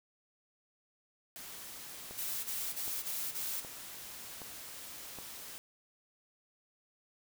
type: noise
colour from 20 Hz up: white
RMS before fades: -47 dBFS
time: 1.36-5.58 s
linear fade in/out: 0 ms
type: click train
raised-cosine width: 1 ms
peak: -33 dBFS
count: 5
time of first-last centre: 2.11-5.187 s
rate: 1.3 Hz
type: noise bursts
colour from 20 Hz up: blue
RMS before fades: -38 dBFS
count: 5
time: 2.17-3.612 s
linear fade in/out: 20 ms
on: 270 ms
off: 23 ms
effects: none